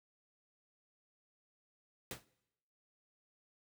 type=noise with exponential decay; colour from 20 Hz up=pink; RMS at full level=-38 dBFS; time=2.11-2.25 s; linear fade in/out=2 ms; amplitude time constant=30 ms; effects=noise-tail reverb RT60 0.9 s tail -22 dB re dry + high-pass 80 Hz 12 dB/octave